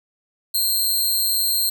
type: tone with amplitude modulation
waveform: 10% pulse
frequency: 4186 Hz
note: C8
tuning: in tune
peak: -8 dBFS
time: 0.54-1.7 s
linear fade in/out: 10 ms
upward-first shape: sine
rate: 202 Hz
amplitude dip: 70%
effects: none